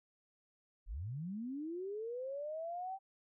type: linear sweep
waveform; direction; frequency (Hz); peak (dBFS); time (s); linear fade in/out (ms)
sine; up; 33.82 to 784; -39; 0.86-2.99; 50
effects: none